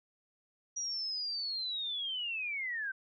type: linear sweep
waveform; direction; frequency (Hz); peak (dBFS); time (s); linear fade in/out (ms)
sine; down; 5800 to 1525; -34; 0.76-2.92; 10
effects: none